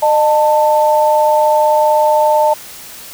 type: tone pair together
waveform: sine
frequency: 609 / 888.7 Hz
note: D#5 / A5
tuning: -37 / +17 cents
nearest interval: perfect fifth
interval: 654 cents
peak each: -11 dBFS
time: 0.02-2.54 s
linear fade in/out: 10 ms
effects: white hiss -33 dBFS RMS until 3.13 s